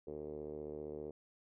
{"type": "tone with low-pass filter", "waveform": "5% pulse", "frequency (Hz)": 75.3, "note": "D2", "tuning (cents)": 44, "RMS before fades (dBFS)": -45, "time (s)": [0.07, 1.11], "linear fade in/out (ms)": 5, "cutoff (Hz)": 430, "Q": 4.6, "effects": []}